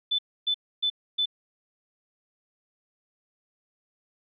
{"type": "tone bursts", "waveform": "sine", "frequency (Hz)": 3508, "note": "A7", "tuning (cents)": -6, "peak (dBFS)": -22, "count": 4, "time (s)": [0.11, 1.258], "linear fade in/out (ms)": 10, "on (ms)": 77, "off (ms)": 280, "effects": []}